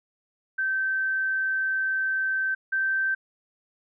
sine tone pair in turn, 1549 / 1556.9 Hz, G6 / G6, -21 / -12 cents, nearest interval unison, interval 9 cents, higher second, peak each -23 / -22 dBFS, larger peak second, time 0.58-2.55 / 2.72-3.15 s, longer first, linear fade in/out 10 ms, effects none

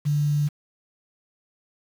sine tone with quantisation, 146.83 Hz, D3, in tune, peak -19 dBFS, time 0.05-0.49 s, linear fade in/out 20 ms, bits 7, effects none

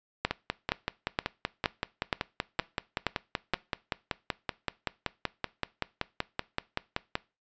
two click trains, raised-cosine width 0.3 ms, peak -9 / -12 dBFS, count 8 / 37, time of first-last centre 0.25-3.536 / 0.31-7.154 s, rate 2.13 / 5.26 Hz, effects noise-tail reverb RT60 0.3 s tail -21 dB re dry + resampled to 16000 Hz

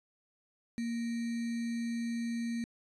sine tone with sample-and-hold, 233.1 Hz, A#3, in tune, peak -32 dBFS, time 0.78-2.64 s, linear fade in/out 0 ms, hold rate 2100 Hz, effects resampled to 22050 Hz

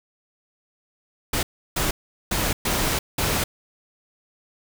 pink noise bursts at uneven times, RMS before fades -23 dBFS, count 5, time 1.33-1.43 / 1.76-1.91 / 2.31-2.53 / 2.65-2.99 / 3.18-3.44 s, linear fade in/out 5 ms, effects none

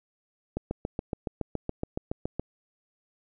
click train, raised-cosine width 2 ms, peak -16 dBFS, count 14, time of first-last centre 0.57-2.396 s, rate 7.12 Hz, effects none

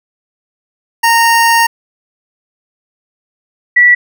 25% pulse / sine tone pair in turn, 924 / 1951.7 Hz, A#5 / B6, -16 / -21 cents, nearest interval octave + minor second, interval 1295 cents, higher second, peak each -3 dBFS, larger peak neither, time 1.03-1.67 / 3.76-3.95 s, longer first, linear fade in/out 10 ms, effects none

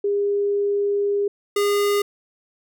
sine / square tone pair in turn, 405.2 / 407.8 Hz, G#4 / G#4, -43 / -32 cents, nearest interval unison, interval 11 cents, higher second, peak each -18 / -18 dBFS, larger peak neither, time 0.04-1.28 / 1.56-2.02 s, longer first, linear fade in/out 5 ms, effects none

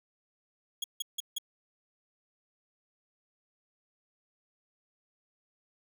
sawtooth tone bursts, 3322 Hz, G#7, in tune, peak -28 dBFS, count 4, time 0.82-1.384 s, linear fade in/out 5 ms, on 21 ms, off 160 ms, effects none

